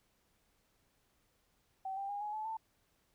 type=tone with pitch steps; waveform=sine; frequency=767 / 789.9 / 813.5 / 837.9 / 862.9 / 888.7 Hz; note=G5 / G5 / G#5 / G#5 / A5 / A5; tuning=-38 / +13 / -36 / +15 / -34 / +17 cents; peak=-37 dBFS; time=1.85-2.57 s; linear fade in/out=5 ms; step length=120 ms; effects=pink hiss -75 dBFS RMS until 3.14 s